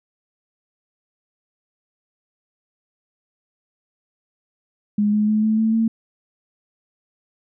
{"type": "tone with pitch steps", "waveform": "sine", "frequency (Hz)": [207.7, 211.1, 214.5, 218, 221.6, 225.2], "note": ["G#3", "G#3", "A3", "A3", "A3", "A3"], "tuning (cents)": [0, 29, -44, -16, 13, 40], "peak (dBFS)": -15, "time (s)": [4.98, 5.88], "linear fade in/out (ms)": 5, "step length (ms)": 150, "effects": []}